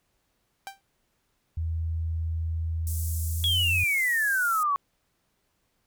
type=tone with exponential decay; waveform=sawtooth; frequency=784 Hz; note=G5; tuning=in tune; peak=-28 dBFS; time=0.67-0.81 s; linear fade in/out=0 ms; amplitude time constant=29 ms
type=tone with pitch glide; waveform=sine; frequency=81.5 to 88.88 Hz; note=E2 to F2; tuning=-19 to +31 cents; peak=-26 dBFS; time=1.57-3.84 s; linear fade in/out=5 ms; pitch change=+150 cents; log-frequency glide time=3.36-3.55 s
type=band-pass noise; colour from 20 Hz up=white; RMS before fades=-38 dBFS; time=2.87-4.63 s; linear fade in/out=0 ms; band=6900 to 15000 Hz; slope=24 dB/octave
type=exponential sweep; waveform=sine; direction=down; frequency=3383 to 1100 Hz; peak=-22 dBFS; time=3.44-4.76 s; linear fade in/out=0 ms
effects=pink hiss -73 dBFS RMS until 5.86 s